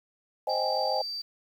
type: chord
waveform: sine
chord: Ab major seventh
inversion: first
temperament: equal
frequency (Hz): 523.3 / 622.3 / 784 / 830.6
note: C5 / Eb5 / G5 / Ab5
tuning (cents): 0 / 0 / 0 / 0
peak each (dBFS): -31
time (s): 0.47-1.02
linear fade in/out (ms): 5
type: tone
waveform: sine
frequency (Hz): 4655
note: D8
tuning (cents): -16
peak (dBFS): -32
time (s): 0.49-1.22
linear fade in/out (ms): 10
effects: tanh soft clip ceiling -13 dBFS + 9-bit